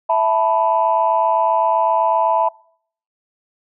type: chord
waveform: sine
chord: E suspended fourth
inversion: none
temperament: equal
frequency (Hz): 659.3 / 880 / 987.8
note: E5 / A5 / B5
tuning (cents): 0 / 0 / 0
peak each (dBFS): -17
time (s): 0.09-2.49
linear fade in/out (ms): 10
effects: noise-tail reverb RT60 0.6 s tail -25 dB re dry + tanh soft clip ceiling -4 dBFS